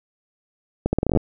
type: accelerating click train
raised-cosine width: 2 ms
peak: -6 dBFS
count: 11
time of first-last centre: 0.86-1.172 s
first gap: 70 ms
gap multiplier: 0.8
effects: none